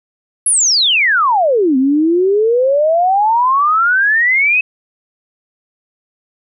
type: exponential two-way sweep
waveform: sine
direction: down then up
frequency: 11175 to 255 to 2593 Hz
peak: -9 dBFS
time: 0.46-4.61 s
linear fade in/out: 5 ms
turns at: 1.77 s
effects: none

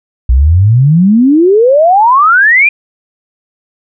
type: exponential sweep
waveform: sine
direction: up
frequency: 58.2 to 2465 Hz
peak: -3 dBFS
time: 0.29-2.69 s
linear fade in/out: 5 ms
effects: none

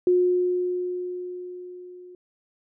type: tone with level ramp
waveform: sine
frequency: 360 Hz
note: F#4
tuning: 47 cents flat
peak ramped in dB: -15 to -42 dBFS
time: 0.07-2.15 s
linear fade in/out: 2 ms
effects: none

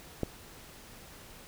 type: click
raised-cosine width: 2 ms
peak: -16 dBFS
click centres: 0.233 s
effects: pink hiss -51 dBFS RMS until 1.47 s

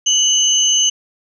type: tone pair together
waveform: sine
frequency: 2960 / 6272 Hz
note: F#7 / G8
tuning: 0 / 0 cents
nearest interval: octave + minor second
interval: 1300 cents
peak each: -14 dBFS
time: 0.06-0.9 s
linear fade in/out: 10 ms
effects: none

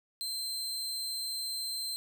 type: tone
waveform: sawtooth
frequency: 4118 Hz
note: C8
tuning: 28 cents flat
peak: -31 dBFS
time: 0.21-1.96 s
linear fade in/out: 0 ms
effects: none

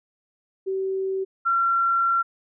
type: tone pair in turn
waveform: sine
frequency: 383.1 / 1365.2 Hz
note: G4 / F6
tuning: -40 / -40 cents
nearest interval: octave + minor seventh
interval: 2200 cents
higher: second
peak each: -23 / -18 dBFS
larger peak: second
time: 0.66-1.25 / 1.45-2.23 s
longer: second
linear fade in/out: 20 ms
effects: none

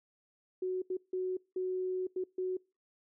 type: tone bursts at uneven times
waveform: sine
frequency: 370 Hz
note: F#4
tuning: in tune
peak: -31 dBFS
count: 6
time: 0.62-0.82 / 0.9-0.97 / 1.13-1.37 / 1.56-2.07 / 2.16-2.24 / 2.38-2.57 s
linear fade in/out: 5 ms
effects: noise-tail reverb RT60 0.3 s tail -25 dB re dry

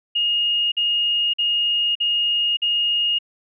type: tone bursts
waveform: sine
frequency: 2854 Hz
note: F7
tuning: 37 cents sharp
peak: -17 dBFS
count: 5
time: 0.15-3.188 s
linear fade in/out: 10 ms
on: 570 ms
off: 47 ms
effects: none

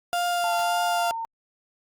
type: tone with vibrato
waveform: 35% pulse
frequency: 698.5 Hz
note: F5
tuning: in tune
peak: -21 dBFS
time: 0.13-1.11 s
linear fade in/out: 0 ms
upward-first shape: triangle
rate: 1.8 Hz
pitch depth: 14 cents each way
type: tone with pitch glide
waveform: sine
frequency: 884 to 910.4 Hz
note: A5 to A#5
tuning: +8 to -41 cents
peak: -28 dBFS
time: 0.44-1.25 s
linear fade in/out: 0 ms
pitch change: +51 cents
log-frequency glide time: 0.97-1.03 s
type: noise with exponential decay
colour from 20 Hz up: white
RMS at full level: -36 dBFS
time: 0.59-0.72 s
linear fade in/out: 1 ms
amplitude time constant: 28 ms
effects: Opus 48 kbps

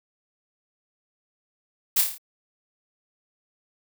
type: noise with echo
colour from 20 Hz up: blue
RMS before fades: -20 dBFS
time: 1.96-2.02 s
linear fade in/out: 10 ms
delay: 27 ms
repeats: 6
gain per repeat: -4 dB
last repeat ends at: 2.182 s
effects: none

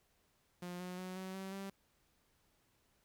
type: tone with pitch steps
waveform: sawtooth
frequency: 177.6 / 181.02 / 184.5 / 188.05 / 191.67 / 195.36 Hz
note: F3 / F#3 / F#3 / F#3 / G3 / G3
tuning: +29 / -38 / -5 / +28 / -39 / -6 cents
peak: -39 dBFS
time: 0.62-1.7 s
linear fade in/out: 5 ms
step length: 180 ms
effects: pink hiss -75 dBFS RMS until 3.04 s

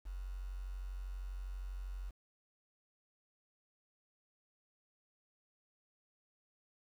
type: tone with quantisation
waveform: sine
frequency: 46.25 Hz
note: F#1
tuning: in tune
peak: -40 dBFS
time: 0.05-2.11 s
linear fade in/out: 20 ms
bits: 10
effects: none

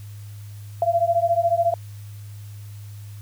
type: beating tone pair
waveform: sine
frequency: 674 / 688 Hz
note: E5 / F5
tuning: +38 / -26 cents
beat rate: 14 Hz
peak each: -20 dBFS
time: 0.82-1.74 s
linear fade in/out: 2 ms
effects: added 103 Hz sine -35 dBFS peak until 3.21 s + white hiss -52 dBFS RMS until 3.21 s

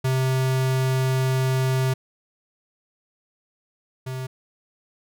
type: tone pair in turn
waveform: square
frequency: 130.81 / 129.98 Hz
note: C3 / C3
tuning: 0 / -11 cents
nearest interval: unison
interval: 11 cents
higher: first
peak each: -20 / -29 dBFS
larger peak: first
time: 0.04-1.94 / 4.06-4.27 s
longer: first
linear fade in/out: 10 ms
effects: none

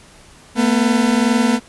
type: tone pair together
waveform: 40% pulse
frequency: 224.5 / 246.7 Hz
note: A3 / B3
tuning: +35 / -2 cents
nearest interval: major second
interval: 163 cents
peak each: -15 dBFS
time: 0.55-1.6 s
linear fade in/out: 50 ms
effects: pink hiss -45 dBFS RMS until 1.68 s + resampled to 24000 Hz

